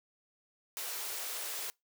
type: high-pass noise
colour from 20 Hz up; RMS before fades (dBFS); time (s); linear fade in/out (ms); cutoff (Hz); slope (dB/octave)
white; -39; 0.77-1.7; 0; 350; 96
effects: noise-tail reverb RT60 0.2 s tail -25 dB re dry